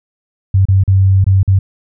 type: tone with dropouts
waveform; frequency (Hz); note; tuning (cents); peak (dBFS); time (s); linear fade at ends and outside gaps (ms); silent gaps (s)
sine; 96.1; G2; -34; -6; 0.54-1.59; 5; 0.654-0.685 / 0.837-0.877 / 1.243-1.265 / 1.431-1.477
effects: none